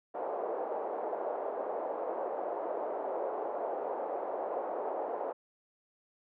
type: band-pass noise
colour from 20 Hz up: white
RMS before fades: -36 dBFS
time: 0.14-5.33 s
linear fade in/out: 10 ms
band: 430 to 730 Hz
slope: 24 dB/octave
effects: none